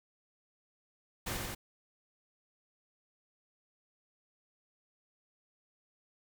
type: noise with echo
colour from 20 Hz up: pink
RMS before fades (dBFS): -37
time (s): 1.26-1.37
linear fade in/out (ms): 10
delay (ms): 90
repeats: 2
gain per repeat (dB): -2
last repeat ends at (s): 1.55
effects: none